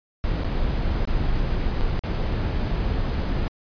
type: noise with dropouts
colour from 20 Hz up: brown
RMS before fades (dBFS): -23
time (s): 0.24-3.48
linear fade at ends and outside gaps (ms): 0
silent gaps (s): 0.435-0.446 / 1.052-1.075 / 1.81-1.817 / 1.992-2.037
effects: resampled to 11025 Hz